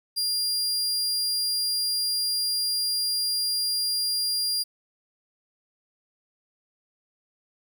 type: tone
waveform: sawtooth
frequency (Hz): 4800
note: D8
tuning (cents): +37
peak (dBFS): -21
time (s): 0.16-4.64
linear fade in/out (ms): 20
effects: 10-bit